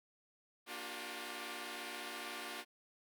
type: chord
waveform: 5% pulse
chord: G minor seventh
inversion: first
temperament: equal with one note detuned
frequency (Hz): 233.1 / 293.7 / 357.4 / 392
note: Bb3 / D4 / F4 / G4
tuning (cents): 0 / 0 / +40 / 0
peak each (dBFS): -39 / -38 / -35 / -40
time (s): 0.66-2.65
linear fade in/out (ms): 50
effects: none